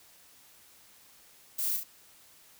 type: noise with echo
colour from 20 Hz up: violet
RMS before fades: -32 dBFS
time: 1.58-1.77 s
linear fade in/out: 10 ms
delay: 34 ms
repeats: 2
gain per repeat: -4 dB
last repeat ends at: 1.838 s
effects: white hiss -58 dBFS RMS until 2.59 s